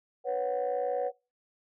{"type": "chord", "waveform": "sine", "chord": "B suspended second", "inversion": "none", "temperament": "equal", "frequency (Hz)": [493.9, 554.4, 740], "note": ["B4", "C#5", "F#5"], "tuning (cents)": [0, 0, 0], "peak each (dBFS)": [-30, -31, -32], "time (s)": [0.24, 1.12], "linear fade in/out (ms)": 50, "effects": ["noise-tail reverb RT60 0.3 s tail -25 dB re dry", "tanh soft clip ceiling -22 dBFS"]}